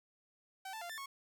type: tone with pitch steps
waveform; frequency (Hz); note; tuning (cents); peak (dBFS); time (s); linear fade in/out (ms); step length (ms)
sawtooth; 767 / 882 / 694 / 1773 / 1099; G5 / A5 / F5 / A6 / C#6; -38 / +4 / -11 / +13 / -15; -39; 0.65-1.06; 5; 82
effects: none